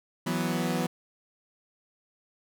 sawtooth chord, E suspended second, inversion none, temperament equal, 164.81 / 185 / 246.9 Hz, E3 / F#3 / B3, 0 / 0 / 0 cents, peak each -27 dBFS, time 0.26-0.87 s, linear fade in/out 10 ms, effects none

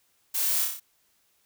blue noise with echo, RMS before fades -28 dBFS, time 0.34-0.65 s, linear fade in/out 10 ms, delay 30 ms, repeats 5, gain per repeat -3 dB, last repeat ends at 0.8 s, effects white hiss -68 dBFS RMS until 1.45 s

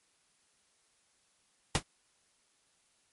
pink noise with exponential decay, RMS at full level -22 dBFS, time 1.75-1.83 s, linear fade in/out 1 ms, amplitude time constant 17 ms, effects white hiss -71 dBFS RMS until 3.12 s + MP3 48 kbps

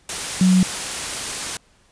sine tone in noise, 185 Hz, F#3, in tune, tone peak -11 dBFS, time 0.41-0.63 s, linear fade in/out 2 ms, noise white, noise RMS -26 dBFS, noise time 0.09-1.57 s, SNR +12 dB, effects pink hiss -57 dBFS RMS until 1.91 s + resampled to 22050 Hz

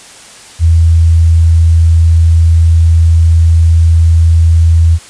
sine tone, 82.41 Hz, E2, in tune, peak -3 dBFS, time 0.59-4.99 s, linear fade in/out 50 ms, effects white hiss -34 dBFS RMS until 5.09 s + resampled to 22050 Hz

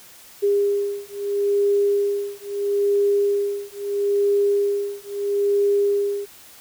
sine beating tone pair, 404 / 404.76 Hz, G#4 / G#4, -48 / -45 cents, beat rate 0.76 Hz, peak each -21 / -21 dBFS, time 0.42-6.26 s, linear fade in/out 20 ms, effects white hiss -46 dBFS RMS until 6.6 s

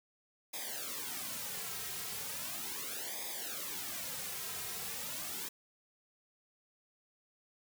white noise with flanger, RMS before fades -41 dBFS, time 0.53-5.49 s, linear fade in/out 10 ms, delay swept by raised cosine 0.69 to 3.49 ms, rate 0.37 Hz, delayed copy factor -1, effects none

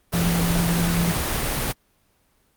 sine tone in noise, 170.6 Hz, F3, 40 cents flat, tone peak -20 dBFS, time 0.13-1.13 s, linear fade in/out 20 ms, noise pink, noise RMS -24 dBFS, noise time 0.12-1.73 s, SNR +1 dB, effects pink hiss -64 dBFS RMS until 2.56 s + Opus 32 kbps

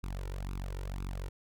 sawtooth tone with flanger, 46.72 Hz, F#1, 18 cents sharp, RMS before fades -38 dBFS, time 0.03-1.29 s, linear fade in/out 10 ms, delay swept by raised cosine 0.78 to 2.18 ms, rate 2 Hz, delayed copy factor +0.9, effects none

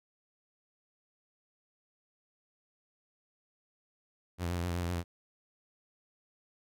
sawtooth tone with vibrato, 87.2 Hz, F2, 2 cents flat, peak -28 dBFS, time 4.38-5.04 s, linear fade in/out 50 ms, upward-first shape sine, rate 7.9 Hz, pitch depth 47 cents each way, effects none

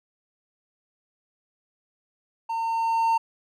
triangle tone with level ramp, 910 Hz, A#5, 42 cents flat, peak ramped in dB -24 to -16 dBFS, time 2.49-3.18 s, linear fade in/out 10 ms, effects none

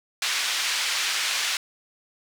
pink band-pass noise, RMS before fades -26 dBFS, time 0.22-1.57 s, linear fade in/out 2 ms, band 2000 to 6100 Hz, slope 12 dB/octave, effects none

